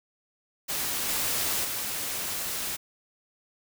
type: noise with level steps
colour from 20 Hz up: white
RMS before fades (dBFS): -30 / -28 / -32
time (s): 0.68-2.77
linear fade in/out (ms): 20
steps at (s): 1.08 / 1.64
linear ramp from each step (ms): 10
effects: none